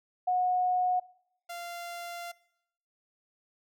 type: tone pair in turn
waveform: sine / sawtooth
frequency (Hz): 729 / 692.4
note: F#5 / F5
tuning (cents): -26 / -15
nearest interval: minor second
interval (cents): 89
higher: first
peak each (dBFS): -24 / -34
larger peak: first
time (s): 0.27-1 / 1.49-2.32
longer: second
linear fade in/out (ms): 10
effects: noise-tail reverb RT60 0.8 s tail -22 dB re dry